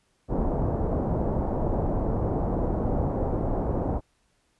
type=low-pass noise; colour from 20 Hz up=pink; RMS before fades=-26 dBFS; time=0.28-4.01 s; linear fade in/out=50 ms; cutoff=810 Hz; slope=24 dB/octave; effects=pink hiss -69 dBFS RMS until 4.59 s + resampled to 24000 Hz